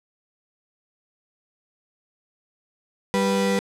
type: tone pair together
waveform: 35% pulse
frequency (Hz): 196 / 490.6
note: G3 / B4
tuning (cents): 0 / -12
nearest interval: octave + major third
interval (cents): 1588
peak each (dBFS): -20 / -21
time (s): 3.14-3.59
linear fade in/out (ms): 0
effects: low-pass 10000 Hz 12 dB/octave